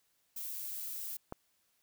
violet noise, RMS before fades -41 dBFS, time 0.36-1.17 s, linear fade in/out 5 ms
click, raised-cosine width 1 ms, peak -26 dBFS, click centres 1.324 s
effects white hiss -75 dBFS RMS until 1.82 s

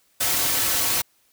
white noise with comb filter, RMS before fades -22 dBFS, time 0.2-1.02 s, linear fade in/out 10 ms, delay 4.9 ms, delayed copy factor -0.65, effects white hiss -63 dBFS RMS until 1.32 s

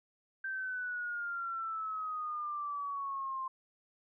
sine exponential sweep, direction down, 1568 to 1046.5 Hz, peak -35 dBFS, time 0.44-3.48 s, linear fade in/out 5 ms, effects none

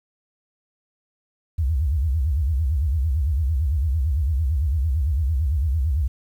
sine tone with vibrato, 72.4 Hz, D2, 24 cents flat, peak -18 dBFS, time 1.58-6.08 s, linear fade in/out 10 ms, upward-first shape sine, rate 8.9 Hz, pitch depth 270 cents each way, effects 9-bit

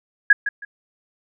sine tone with echo, 1661.2 Hz, G#6, in tune, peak -7 dBFS, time 0.3-0.33 s, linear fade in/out 5 ms, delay 160 ms, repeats 2, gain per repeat -12 dB, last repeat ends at 0.65 s, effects none

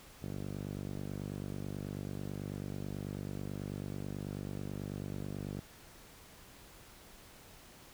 5% pulse tone with band-pass filter, 49.17 Hz, G1, 6 cents sharp, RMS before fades -41 dBFS, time 0.22-5.61 s, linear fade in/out 10 ms, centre 140 Hz, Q 1, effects pink hiss -56 dBFS RMS until 7.93 s

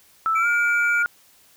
sine tone with pitch glide, 1318.5 to 1421.3 Hz, E6 to F6, 0 to +30 cents, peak -18 dBFS, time 0.26-1.06 s, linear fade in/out 0 ms, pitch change +130 cents, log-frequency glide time 0.38-0.47 s
triangle tone, 2315 Hz, D7, 25 cents flat, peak -22 dBFS, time 0.35-1.03 s, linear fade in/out 10 ms
effects white hiss -55 dBFS RMS until 1.56 s

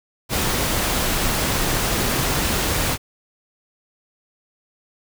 pink noise, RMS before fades -21 dBFS, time 0.29-2.98 s, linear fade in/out 50 ms, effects none

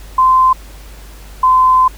sine tone pair in turn, 1035 / 1027.3 Hz, C6 / C6, -19 / -32 cents, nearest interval unison, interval 13 cents, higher first, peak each -6 dBFS, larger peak neither, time 0.18-0.53 / 1.43-1.88 s, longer second, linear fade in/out 5 ms, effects added 50 Hz sine -32 dBFS peak until 1.97 s + pink hiss -40 dBFS RMS until 1.97 s

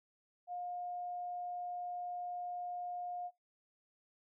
sine tone, 712 Hz, F5, 33 cents sharp, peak -39 dBFS, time 0.47-3.31 s, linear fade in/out 50 ms, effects noise-tail reverb RT60 0.2 s tail -24 dB re dry

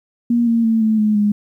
sine tone with pitch steps, 236.8 / 230.6 / 224.5 / 218.7 / 212.9 / 207.3 Hz, A#3 / A#3 / A3 / A3 / G#3 / G#3, +27 / -19 / +35 / -10 / +43 / -3 cents, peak -12 dBFS, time 0.3-1.32 s, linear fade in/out 5 ms, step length 170 ms, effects 9-bit

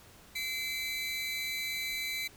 45% pulse tone cluster, 2067 / 2310 / 3984 Hz, C7 / D7 / B7, -22 / -29 / +14 cents, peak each -39 / -37 / -38 dBFS, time 0.35-2.28 s, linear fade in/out 10 ms, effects pink hiss -56 dBFS RMS until 2.36 s

